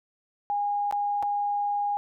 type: tone with dropouts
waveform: sine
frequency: 818 Hz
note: G#5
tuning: 26 cents flat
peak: -24 dBFS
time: 0.5-1.97 s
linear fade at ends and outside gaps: 0 ms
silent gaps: 0.911-0.925 / 1.226-1.231 s
effects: none